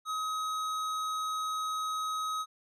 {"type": "tone with hard clipping", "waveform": "sine", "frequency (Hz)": 1268, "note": "D#6", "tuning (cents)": 32, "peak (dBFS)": -33, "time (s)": [0.05, 2.46], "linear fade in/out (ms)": 50, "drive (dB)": 13, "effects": []}